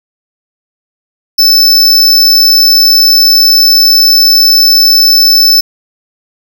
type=tone; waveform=square; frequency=5274 Hz; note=E8; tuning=in tune; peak=-3 dBFS; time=1.38-5.61 s; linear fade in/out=10 ms; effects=none